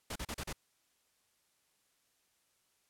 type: noise bursts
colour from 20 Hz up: pink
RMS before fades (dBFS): -40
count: 5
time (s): 0.1-0.529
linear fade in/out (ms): 5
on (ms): 57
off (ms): 36
effects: white hiss -75 dBFS RMS until 2.89 s + low-pass 12000 Hz 12 dB/octave